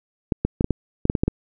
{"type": "clicks", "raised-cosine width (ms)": 3, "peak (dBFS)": -6, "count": 10, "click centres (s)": [0.322, 0.45, 0.609, 0.644, 0.707, 1.054, 1.099, 1.152, 1.235, 1.28], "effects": []}